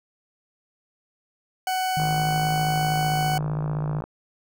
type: tone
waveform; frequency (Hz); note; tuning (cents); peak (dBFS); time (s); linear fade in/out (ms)
40% pulse; 747; F#5; +16; -22; 1.67-3.38; 2
type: tone with pitch glide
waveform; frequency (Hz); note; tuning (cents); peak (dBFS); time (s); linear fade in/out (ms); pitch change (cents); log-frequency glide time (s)
sine; 154.2 to 150.24; D#3 to D3; -15 to +40; -24; 1.97-4.01; 0; -45; 2.5-3.48
type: click train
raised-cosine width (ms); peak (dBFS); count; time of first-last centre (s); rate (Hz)
1; -19; 114; 2-4.04; 55.4
effects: none

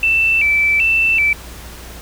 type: tone with vibrato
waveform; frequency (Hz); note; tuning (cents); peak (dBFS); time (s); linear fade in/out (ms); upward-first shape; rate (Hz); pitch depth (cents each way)
sine; 2487; D#7; -1; -11; 0.03-1.33; 2; square; 1.3; 120
effects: added 60 Hz sine -34 dBFS peak until 2.01 s + pink hiss -36 dBFS RMS until 2.01 s

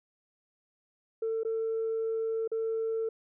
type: tone with dropouts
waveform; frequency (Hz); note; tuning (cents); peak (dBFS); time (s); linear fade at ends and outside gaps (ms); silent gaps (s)
sine; 448.3; A4; +32; -27; 1.22-3.09; 5; 1.434-1.449 / 2.477-2.516
effects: tanh soft clip ceiling -25 dBFS

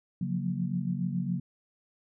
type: chord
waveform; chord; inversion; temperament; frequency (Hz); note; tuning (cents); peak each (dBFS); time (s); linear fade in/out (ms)
sine; Gb major seventh; second; equal with one note detuned; 138.59 / 174.61 / 181.82 / 233.1; Db3 / F3 / Gb3 / Bb3; 0 / 0 / -30 / 0; -34 / -35 / -31 / -37; 0.21-1.4; 5
effects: none

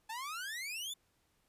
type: exponential sweep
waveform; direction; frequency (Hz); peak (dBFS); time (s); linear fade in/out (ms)
sawtooth; up; 857 to 3602; -36; 0.09-0.94; 10
effects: pink hiss -75 dBFS RMS until 1.48 s + resampled to 32000 Hz

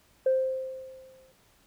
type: tone with exponential decay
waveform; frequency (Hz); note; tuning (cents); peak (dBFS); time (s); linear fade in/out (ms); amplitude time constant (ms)
sine; 523.3; C5; 0; -18; 0.26-1.32; 5; 230
effects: tanh soft clip ceiling -16 dBFS + pink hiss -63 dBFS RMS until 1.66 s

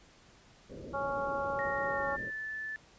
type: low-pass noise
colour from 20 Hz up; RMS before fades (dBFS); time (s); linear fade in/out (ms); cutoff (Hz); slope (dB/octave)
white; -45; 0.69-2.31; 20; 590; 96
type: harmonic tone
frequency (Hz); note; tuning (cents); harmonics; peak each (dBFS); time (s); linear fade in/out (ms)
277.8; C#4; +4; 2 / 3 / 4 / 5; -35 / -37 / -38 / -39; 0.93-2.17; 20
type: tone with pitch glide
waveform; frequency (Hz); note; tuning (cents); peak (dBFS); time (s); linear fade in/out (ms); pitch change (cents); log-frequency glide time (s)
sine; 1864.7 to 1749.9; A#6 to A6; 0 to -10; -36; 1.59-2.76; 0; -110; 1.84-2.32
effects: pink hiss -60 dBFS RMS until 2.98 s + resampled to 16000 Hz

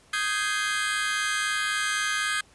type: chord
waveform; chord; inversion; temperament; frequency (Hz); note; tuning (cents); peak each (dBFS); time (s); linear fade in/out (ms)
sawtooth; Ab major seventh; second; just; 1245.9 / 1557.4 / 1661.2 / 2077; Eb6 / G6 / Ab6 / C7; +2 / -12 / 0 / -13; -27 / -26 / -26 / -29; 0.13-2.41; 5
effects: pink hiss -57 dBFS RMS until 2.54 s + resampled to 24000 Hz

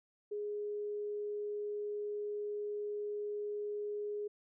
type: tone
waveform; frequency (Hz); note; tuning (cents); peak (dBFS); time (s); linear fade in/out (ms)
sine; 415.3; G#4; 0; -36; 0.31-4.28; 10
effects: none

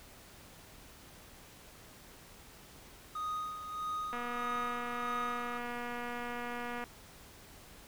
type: tone with tremolo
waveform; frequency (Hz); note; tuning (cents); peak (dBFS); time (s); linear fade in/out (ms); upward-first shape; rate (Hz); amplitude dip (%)
triangle; 1244.5; D#6; 0; -32; 3.15-5.58; 5; sine; 1.6; 60
type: click train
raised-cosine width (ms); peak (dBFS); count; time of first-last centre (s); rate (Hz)
0.5; -26; 654; 4.13-6.84; 241
effects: pink hiss -55 dBFS RMS until 7.87 s

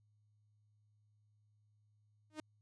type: tone with exponential growth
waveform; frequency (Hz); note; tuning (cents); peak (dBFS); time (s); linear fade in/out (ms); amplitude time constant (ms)
sawtooth; 308.1; D#4; -17; -36; 2.3-2.4; 2; 20
effects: added 105 Hz sine -70 dBFS peak until 2.61 s + resampled to 22050 Hz

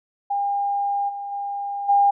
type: tone with level steps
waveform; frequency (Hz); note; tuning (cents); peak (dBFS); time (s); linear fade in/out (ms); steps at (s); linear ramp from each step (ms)
sine; 805; G5; +46; -20 / -28 / -25 / -13; 0.3-2.11; 10; 1.08 / 1.31 / 1.88; 20
effects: none

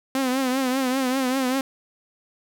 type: tone with vibrato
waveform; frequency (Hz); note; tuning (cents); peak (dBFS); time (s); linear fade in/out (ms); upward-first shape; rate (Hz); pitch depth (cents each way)
sawtooth; 260.3; C4; -9; -17; 0.15-1.61; 2; triangle; 5.1; 88
effects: none

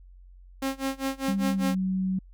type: tone with tremolo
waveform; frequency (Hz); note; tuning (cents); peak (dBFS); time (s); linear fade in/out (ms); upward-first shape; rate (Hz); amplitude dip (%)
sawtooth; 269.1; C4; +49; -21; 0.62-1.75; 5; sine; 5; 95
type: tone with pitch glide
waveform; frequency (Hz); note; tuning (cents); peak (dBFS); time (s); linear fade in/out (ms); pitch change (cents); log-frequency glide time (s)
sine; 196 to 188.02; G3 to F#3; 0 to +28; -24; 1.28-2.19; 5; -72; 1.47-1.74
effects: added 45 Hz sine -47 dBFS peak until 2.33 s

